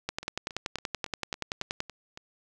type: two click trains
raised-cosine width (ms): 0.2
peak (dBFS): -24 / -13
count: 8 / 19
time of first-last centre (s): 0.23-2.174 / 0.09-1.804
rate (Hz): 3.6 / 10.5
effects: none